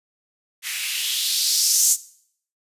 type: noise with band-pass filter sweep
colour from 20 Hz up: violet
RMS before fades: -21 dBFS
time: 0.62-1.97 s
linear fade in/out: 50 ms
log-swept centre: 2000 to 7200 Hz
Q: 2.8
effects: noise-tail reverb RT60 0.6 s tail -18 dB re dry + resampled to 32000 Hz